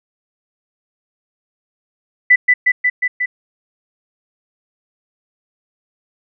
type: tone with echo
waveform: sine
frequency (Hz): 1989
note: B6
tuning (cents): +12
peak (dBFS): -5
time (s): 2.3-2.36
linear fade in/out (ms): 10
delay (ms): 180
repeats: 5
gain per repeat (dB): -2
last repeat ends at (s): 3.26
effects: none